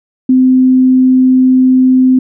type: tone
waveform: sine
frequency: 257.5 Hz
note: C4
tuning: 28 cents flat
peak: -4 dBFS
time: 0.29-2.19 s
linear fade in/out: 5 ms
effects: none